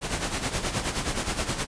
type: noise with tremolo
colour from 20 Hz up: pink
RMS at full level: -26 dBFS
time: 0.01-1.67 s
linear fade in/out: 50 ms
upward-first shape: sine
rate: 9.5 Hz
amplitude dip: 65%
effects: resampled to 22050 Hz